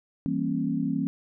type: chord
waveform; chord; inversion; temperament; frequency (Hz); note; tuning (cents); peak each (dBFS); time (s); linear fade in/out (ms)
sine; E diminished seventh; none; equal with one note detuned; 164.81 / 196 / 233.1 / 271.5; E3 / G3 / Bb3 / Db4; 0 / 0 / 0 / -36; -31 / -32 / -30 / -28; 0.26-1.07; 0
effects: none